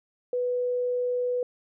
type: tone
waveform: sine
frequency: 493.9 Hz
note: B4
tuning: in tune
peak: -24 dBFS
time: 0.33-1.43 s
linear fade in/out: 2 ms
effects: none